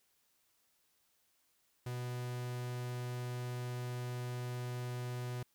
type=tone; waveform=45% pulse; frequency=123.47 Hz; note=B2; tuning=in tune; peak=-38 dBFS; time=1.86-5.43 s; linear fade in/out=5 ms; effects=white hiss -75 dBFS RMS until 5.54 s